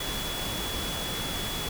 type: tone in noise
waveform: sine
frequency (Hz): 3389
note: G#7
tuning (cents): +34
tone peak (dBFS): -35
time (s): 0-1.69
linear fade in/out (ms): 5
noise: pink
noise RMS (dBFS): -33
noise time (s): 0-1.69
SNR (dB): -5
effects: none